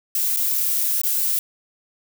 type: noise with dropouts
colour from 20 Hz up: violet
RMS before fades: -21 dBFS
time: 0.15-1.39 s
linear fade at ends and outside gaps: 2 ms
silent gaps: 0.364-0.37 / 1.016-1.035 s
effects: none